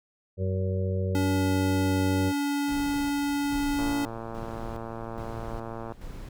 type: harmonic tone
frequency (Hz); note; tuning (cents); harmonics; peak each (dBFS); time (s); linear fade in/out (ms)
94.4; F#2; +35; 1 / 2 / 4 / 5 / 6; -26 / -34 / -36 / -35 / -37; 0.37-2.33; 50
type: tone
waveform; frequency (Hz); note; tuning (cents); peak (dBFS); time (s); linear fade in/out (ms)
square; 285.3; C#4; +50; -26; 1.15-4.05; 0
type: noise with tremolo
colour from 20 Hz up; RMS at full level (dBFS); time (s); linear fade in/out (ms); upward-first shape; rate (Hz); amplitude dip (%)
brown; -38; 2.68-6.29; 5; square; 1.2; 65
type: click train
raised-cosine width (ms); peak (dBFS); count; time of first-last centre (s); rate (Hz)
1; -23; 244; 3.79-5.922; 114
effects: none